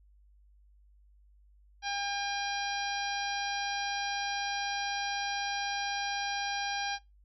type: harmonic tone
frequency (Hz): 804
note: G5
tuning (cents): +44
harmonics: 1 / 2 / 3 / 4 / 5 / 6 / 7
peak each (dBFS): -35 / -38 / -40 / -41 / -42 / -43 / -43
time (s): 1.82-6.99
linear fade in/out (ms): 50
effects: noise-tail reverb RT60 0.2 s tail -21 dB re dry + added 50 Hz sine -58 dBFS peak until 7.24 s